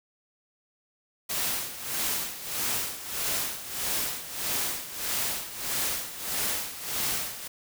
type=noise with tremolo; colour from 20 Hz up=white; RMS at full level=-28 dBFS; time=1.29-7.48 s; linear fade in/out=10 ms; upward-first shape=sine; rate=1.6 Hz; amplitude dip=75%; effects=none